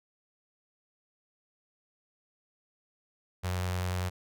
sawtooth tone with notch filter, 91 Hz, F#2, 28 cents flat, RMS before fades -32 dBFS, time 3.43-4.1 s, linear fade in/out 20 ms, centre 270 Hz, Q 0.8, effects none

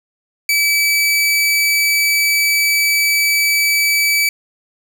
sawtooth tone, 2300 Hz, D7, 37 cents flat, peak -9 dBFS, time 0.49-4.29 s, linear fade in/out 2 ms, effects none

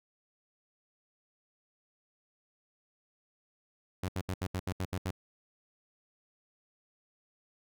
sawtooth tone bursts, 92.5 Hz, F#2, in tune, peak -28 dBFS, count 9, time 4.03-5.109 s, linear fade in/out 5 ms, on 55 ms, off 73 ms, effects none

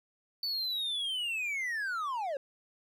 triangle linear sweep, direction down, 4542 to 523.3 Hz, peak -30 dBFS, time 0.43-2.37 s, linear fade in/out 2 ms, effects none

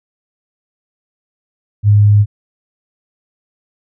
sine tone, 103.6 Hz, G#2, 4 cents flat, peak -5 dBFS, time 1.83-2.26 s, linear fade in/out 50 ms, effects none

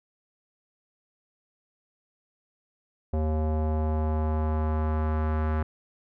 square tone with low-pass filter sweep, 77.78 Hz, D#2, in tune, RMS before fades -26 dBFS, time 3.13-5.63 s, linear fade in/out 5 ms, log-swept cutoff 640 to 1400 Hz, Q 1.7, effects none

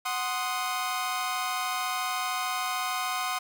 sawtooth chord, C diminished, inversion second, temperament equal, 740 / 1046.5 / 1244.5 Hz, Gb5 / C6 / Eb6, 0 / 0 / 0 cents, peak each -29 dBFS, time 0.05-3.39 s, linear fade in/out 10 ms, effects 9-bit

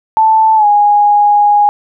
sine tone with pitch glide, 880 to 825.8 Hz, A5 to G#5, 0 to -10 cents, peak -5 dBFS, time 0.17-1.69 s, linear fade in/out 0 ms, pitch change -110 cents, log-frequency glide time 0.56-0.66 s, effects none

